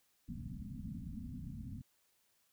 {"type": "low-pass noise", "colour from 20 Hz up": "white", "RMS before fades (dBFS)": -45, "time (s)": [0.28, 1.82], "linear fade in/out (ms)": 10, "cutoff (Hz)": 260, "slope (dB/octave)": 96, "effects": ["white hiss -75 dBFS RMS until 2.52 s"]}